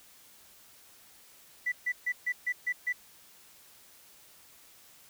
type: tone bursts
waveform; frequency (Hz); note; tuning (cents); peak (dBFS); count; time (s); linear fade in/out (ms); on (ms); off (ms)
sine; 1975.5; B6; 0; -26; 7; 1.66-2.927; 10; 61; 140
effects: tanh soft clip ceiling -22 dBFS + white hiss -57 dBFS RMS until 5.09 s